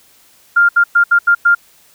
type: tone bursts at uneven times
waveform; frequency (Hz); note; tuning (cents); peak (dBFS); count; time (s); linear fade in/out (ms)
sine; 1400; F6; +4; -6; 6; 0.56-0.69 / 0.76-0.84 / 0.95-1.04 / 1.11-1.19 / 1.27-1.35 / 1.45-1.55; 10
effects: white hiss -49 dBFS RMS until 1.94 s